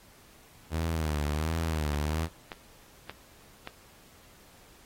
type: tone with vibrato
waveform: sawtooth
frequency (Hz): 77.78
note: D#2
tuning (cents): 0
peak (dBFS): -24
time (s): 0.7-2.29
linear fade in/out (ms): 50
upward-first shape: sine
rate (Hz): 1.4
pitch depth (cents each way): 99
type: click train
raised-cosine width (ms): 0.3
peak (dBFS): -22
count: 4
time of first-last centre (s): 1.94-3.674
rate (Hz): 1.73
effects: pink hiss -57 dBFS RMS until 4.85 s + AAC 48 kbps